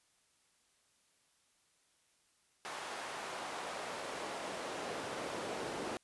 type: noise with high-pass filter sweep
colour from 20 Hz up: brown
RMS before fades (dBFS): -42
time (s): 2.65-5.97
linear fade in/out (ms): 0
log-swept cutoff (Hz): 850 to 380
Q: 0.98
effects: white hiss -73 dBFS RMS until 6.03 s + resampled to 24000 Hz